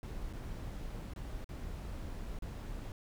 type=noise with dropouts; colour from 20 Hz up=brown; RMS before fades=-42 dBFS; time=0.03-2.92 s; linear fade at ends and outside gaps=1 ms; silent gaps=0.328-0.334 / 1.136-1.161 / 1.444-1.49 / 2.389-2.422 s; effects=none